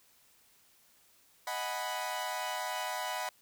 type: chord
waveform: sawtooth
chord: G# minor seventh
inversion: second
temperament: equal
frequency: 622.3 / 740 / 830.6 / 987.8 Hz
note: D#5 / F#5 / G#5 / B5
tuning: 0 / 0 / 0 / 0 cents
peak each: -38 / -35 / -40 / -34 dBFS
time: 1.47-3.29 s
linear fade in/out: 2 ms
effects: white hiss -65 dBFS RMS until 3.41 s